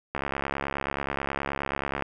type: click train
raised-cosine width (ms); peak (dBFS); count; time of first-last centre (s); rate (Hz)
0.5; -13; 131; 0.15-2.023; 69.4
effects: none